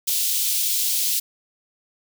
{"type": "high-pass noise", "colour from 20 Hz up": "white", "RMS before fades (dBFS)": -22, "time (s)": [0.07, 1.2], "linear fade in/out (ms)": 10, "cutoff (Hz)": 3100, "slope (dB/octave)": 24, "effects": []}